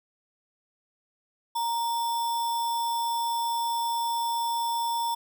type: tone with sample-and-hold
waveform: sine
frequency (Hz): 932.3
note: A#5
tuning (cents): 0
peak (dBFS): -25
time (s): 1.55-5.15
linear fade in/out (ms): 10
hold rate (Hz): 4410
effects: none